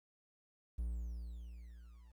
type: tone with level ramp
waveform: triangle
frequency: 58.27 Hz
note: A#1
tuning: in tune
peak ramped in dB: -33 to -55 dBFS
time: 0.78-2.12 s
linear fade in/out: 10 ms
effects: 12-bit